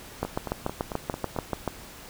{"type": "two click trains", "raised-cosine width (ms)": 1, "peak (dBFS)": [-12, -17], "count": [11, 6], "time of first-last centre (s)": [[0.23, 1.677], [0.25, 1.364]], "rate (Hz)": [6.91, 4.49], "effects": ["pink hiss -45 dBFS RMS until 2.09 s"]}